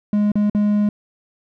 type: tone with dropouts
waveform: triangle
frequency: 207.7 Hz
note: G#3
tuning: in tune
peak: -12 dBFS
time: 0.13-0.89 s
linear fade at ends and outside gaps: 2 ms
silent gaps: 0.318-0.355 / 0.498-0.548 s
effects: none